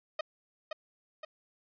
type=tone with echo; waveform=sawtooth; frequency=622.3 Hz; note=D#5; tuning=in tune; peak=-26 dBFS; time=0.19-0.21 s; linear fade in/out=5 ms; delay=520 ms; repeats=2; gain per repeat=-5 dB; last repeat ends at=1.25 s; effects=resampled to 11025 Hz